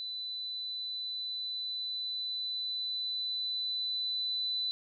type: tone with level ramp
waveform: sine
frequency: 3996 Hz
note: B7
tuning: 20 cents sharp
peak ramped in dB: -36 to -30 dBFS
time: 0-4.71 s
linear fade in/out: 0 ms
effects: none